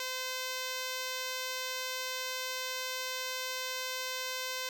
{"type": "tone", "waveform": "5% pulse", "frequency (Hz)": 514, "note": "C5", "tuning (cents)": -31, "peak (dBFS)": -23, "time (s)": [0, 4.69], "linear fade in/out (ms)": 2, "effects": []}